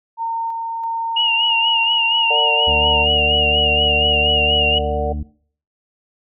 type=tone with tremolo; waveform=sine; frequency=914 Hz; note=A#5; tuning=34 cents flat; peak=-19 dBFS; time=0.17-3.06 s; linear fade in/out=50 ms; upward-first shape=square; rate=1.5 Hz; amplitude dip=25%
type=tone with vibrato; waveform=sine; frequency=2842 Hz; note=F7; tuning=30 cents sharp; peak=-14 dBFS; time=1.16-4.79 s; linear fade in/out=10 ms; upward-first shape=sine; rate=4.2 Hz; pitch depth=54 cents each way
type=chord; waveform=sine; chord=Bb augmented; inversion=none; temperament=equal with one note detuned; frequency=455 / 587.3 / 740 Hz; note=Bb4 / D5 / F#5; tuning=-42 / 0 / 0 cents; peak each=-23 dBFS; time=2.3-5.13 s; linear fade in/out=10 ms
type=harmonic tone; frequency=74.3 Hz; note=D2; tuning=21 cents sharp; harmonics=1 / 2 / 3 / 4; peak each=-22 / -34 / -31 / -36 dBFS; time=2.67-5.23 s; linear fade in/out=5 ms
effects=noise-tail reverb RT60 0.5 s tail -20 dB re dry